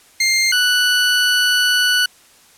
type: tone pair in turn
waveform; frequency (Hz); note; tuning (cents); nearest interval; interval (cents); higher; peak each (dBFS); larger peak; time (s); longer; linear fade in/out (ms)
20% pulse; 2108 / 1481.1; C7 / F#6; +12 / +1; tritone; 611; first; -8; neither; 0.2-0.52 / 0.52-2.06; second; 5
effects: white hiss -49 dBFS RMS until 2.57 s + low-pass 11000 Hz 12 dB/octave